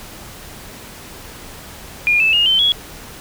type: tone with pitch steps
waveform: sine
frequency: 2423 / 2627 / 2848 / 3088 / 3348 Hz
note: D#7 / E7 / F7 / G7 / G#7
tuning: -47 / -7 / +33 / -27 / +13 cents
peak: -11 dBFS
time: 2.07-2.72 s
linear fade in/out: 0 ms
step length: 130 ms
effects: pink hiss -36 dBFS RMS until 3.2 s